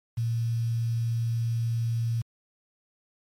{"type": "tone with quantisation", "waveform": "sine", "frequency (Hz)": 115.9, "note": "A#2", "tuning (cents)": -10, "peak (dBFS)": -24, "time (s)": [0.17, 2.22], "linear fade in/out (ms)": 10, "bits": 8, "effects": ["MP3 64 kbps"]}